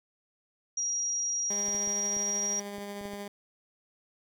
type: tone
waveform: sine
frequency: 5710 Hz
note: F8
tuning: 37 cents sharp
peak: -28 dBFS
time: 0.77-2.6 s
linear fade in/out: 5 ms
type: tone with tremolo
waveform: 15% pulse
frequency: 202.6 Hz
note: G#3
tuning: 43 cents flat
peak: -30 dBFS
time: 1.5-3.28 s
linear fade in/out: 5 ms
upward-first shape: sine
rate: 13 Hz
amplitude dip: 25%
type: clicks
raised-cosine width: 2 ms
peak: -33 dBFS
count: 8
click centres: 1.684 / 1.748 / 1.875 / 2.167 / 2.783 / 3.012 / 3.055 / 3.135 s
effects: none